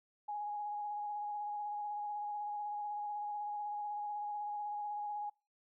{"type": "tone with vibrato", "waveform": "sine", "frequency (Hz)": 830.6, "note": "G#5", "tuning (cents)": 0, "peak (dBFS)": -37, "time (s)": [0.28, 5.3], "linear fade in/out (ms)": 10, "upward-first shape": "square", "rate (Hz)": 16, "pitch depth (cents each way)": 14, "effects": ["noise-tail reverb RT60 0.3 s tail -25 dB re dry"]}